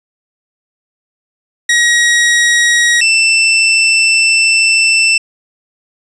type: tone pair in turn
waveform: sawtooth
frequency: 1898 / 2667 Hz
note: A#6 / E7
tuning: +31 / +20 cents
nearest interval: tritone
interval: 589 cents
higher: second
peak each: -4 dBFS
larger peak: neither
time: 1.69-3.01 / 3.01-5.18 s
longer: second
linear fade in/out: 5 ms
effects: resampled to 22050 Hz + 7-bit